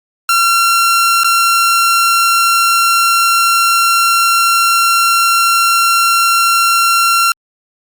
sawtooth tone with dropouts, 1367 Hz, F6, 37 cents flat, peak -5 dBFS, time 0.29-7.32 s, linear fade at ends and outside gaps 2 ms, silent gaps 1.235-1.244 s, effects Opus 48 kbps

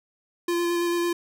square tone with vibrato, 345.2 Hz, F4, 20 cents flat, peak -23 dBFS, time 0.48-1.13 s, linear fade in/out 5 ms, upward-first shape square, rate 9 Hz, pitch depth 10 cents each way, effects none

